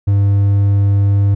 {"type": "tone", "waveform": "triangle", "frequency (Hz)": 100.1, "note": "G2", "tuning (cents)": 37, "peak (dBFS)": -7, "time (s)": [0.07, 1.35], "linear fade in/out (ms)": 10, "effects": []}